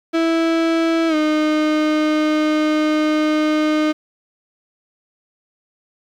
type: tone with pitch glide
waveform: 35% pulse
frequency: 328.8 to 306.8 Hz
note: E4 to D#4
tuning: -4 to -24 cents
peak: -13 dBFS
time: 0.13-3.93 s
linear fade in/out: 20 ms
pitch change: -120 cents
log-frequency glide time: 1.08-1.15 s
effects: low-pass 4000 Hz 12 dB/octave + 8-bit